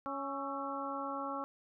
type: harmonic tone with a mistuned harmonic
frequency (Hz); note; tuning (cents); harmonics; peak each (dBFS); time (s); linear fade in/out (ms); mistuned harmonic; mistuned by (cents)
277.2; C#4; 0; 1 / 2 / 3 / 4 / 5; -43 / -43 / -43 / -41 / -43; 0.06-1.44; 0; 5; -64
effects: none